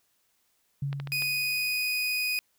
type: tone with exponential decay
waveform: sine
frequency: 140 Hz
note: C#3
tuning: 18 cents sharp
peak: -26 dBFS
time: 0.82-1.84 s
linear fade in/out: 5 ms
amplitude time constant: 220 ms
type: clicks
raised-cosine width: 0.3 ms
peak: -23 dBFS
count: 4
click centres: 0.929 / 1 / 1.073 / 1.222 s
type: tone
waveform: 30% pulse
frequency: 2489 Hz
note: D#7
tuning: in tune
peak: -24 dBFS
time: 1.12-2.39 s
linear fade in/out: 0 ms
effects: white hiss -71 dBFS RMS until 2.58 s